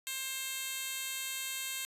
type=tone with high-pass filter; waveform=10% pulse; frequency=530 Hz; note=C5; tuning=22 cents sharp; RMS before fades=-38 dBFS; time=0.07-1.85 s; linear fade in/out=0 ms; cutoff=3500 Hz; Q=0.54; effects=resampled to 32000 Hz